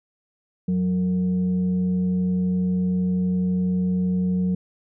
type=tone with frequency modulation; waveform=sine; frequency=182.7 Hz; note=F#3; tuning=22 cents flat; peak=-19 dBFS; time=0.68-4.55 s; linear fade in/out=5 ms; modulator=273 Hz; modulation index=0.3; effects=none